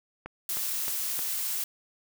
click train, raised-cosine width 0.5 ms, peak -23 dBFS, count 4, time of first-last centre 0.26-1.192 s, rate 3.22 Hz
blue noise, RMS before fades -31 dBFS, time 0.49-1.64 s, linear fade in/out 2 ms
effects none

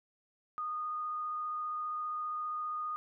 sine tone with vibrato, 1231 Hz, D#6, 19 cents flat, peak -34 dBFS, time 0.58-2.96 s, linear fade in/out 0 ms, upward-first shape sine, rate 15 Hz, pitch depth 8 cents each way, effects none

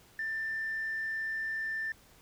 sine tone, 1781 Hz, A6, 21 cents sharp, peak -31 dBFS, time 0.19-1.92 s, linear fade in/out 2 ms, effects tanh soft clip ceiling -28 dBFS + pink hiss -60 dBFS RMS until 2.21 s

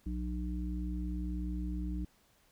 harmonic tone, 60.7 Hz, B1, 29 cents flat, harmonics 1 / 3 / 5, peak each -35 / -40 / -42 dBFS, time 0.06-2.05 s, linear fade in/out 5 ms, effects pink hiss -68 dBFS RMS until 2.51 s

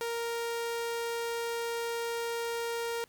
sawtooth tone, 466.2 Hz, A#4, in tune, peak -28 dBFS, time 0.01-3.04 s, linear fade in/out 0 ms, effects pink hiss -64 dBFS RMS until 3.08 s

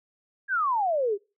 sine exponential sweep, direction down, 1661.2 to 380 Hz, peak -22 dBFS, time 0.48-1.18 s, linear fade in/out 50 ms, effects noise-tail reverb RT60 0.3 s tail -26 dB re dry

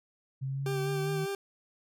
sine exponential sweep, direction up, 132.4 to 155.7 Hz, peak -31 dBFS, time 0.41-1.26 s, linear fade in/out 20 ms
40% pulse tone with vibrato, 392 Hz, G4, in tune, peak -31 dBFS, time 0.66-1.35 s, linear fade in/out 2 ms, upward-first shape sine, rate 5 Hz, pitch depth 23 cents each way
effects none

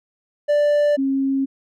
triangle / sine tone pair in turn, 587.3 / 270.7 Hz, D5 / C#4, 0 / -41 cents, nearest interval octave + minor second, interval 1341 cents, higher first, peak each -12 / -17 dBFS, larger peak first, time 0.48-0.97 / 0.97-1.46 s, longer neither, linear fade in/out 20 ms, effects none

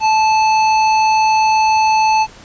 triangle tone with hard clipping, 873 Hz, A5, 14 cents flat, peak -12 dBFS, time 0-2.27 s, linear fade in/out 50 ms, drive 17 dB, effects pink hiss -40 dBFS RMS until 2.44 s + resampled to 16000 Hz

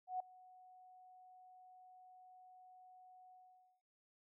sine tone with ADSR envelope, 738 Hz, F#5, 5 cents flat, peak -36 dBFS, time 0.07-3.82 s, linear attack 130 ms, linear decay 4 ms, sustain -23 dB, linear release 500 ms, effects none

